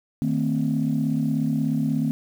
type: chord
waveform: sine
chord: A diminished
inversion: second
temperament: equal with one note detuned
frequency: 155.56 / 225 / 261.6 Hz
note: Eb3 / A3 / C4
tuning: 0 / +39 / 0 cents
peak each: -24 dBFS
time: 0.22-2.11 s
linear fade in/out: 0 ms
effects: tanh soft clip ceiling -13 dBFS + 8-bit